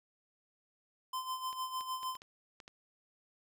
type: tone with tremolo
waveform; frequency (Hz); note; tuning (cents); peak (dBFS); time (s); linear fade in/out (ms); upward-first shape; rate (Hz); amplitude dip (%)
square; 1031; C6; -26; -35; 1.13-2.17; 5; sine; 6.6; 65
type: clicks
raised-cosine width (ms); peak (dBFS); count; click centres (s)
0.2; -33; 7; 1.529 / 1.809 / 2.031 / 2.153 / 2.219 / 2.602 / 2.679
effects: none